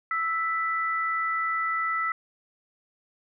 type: tone pair together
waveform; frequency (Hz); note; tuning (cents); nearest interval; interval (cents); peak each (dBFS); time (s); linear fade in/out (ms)
sine; 1318.5 / 1981.1; E6 / B6; 0 / +5; perfect fifth; 705; -26 / -29; 0.11-2.12; 2
effects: none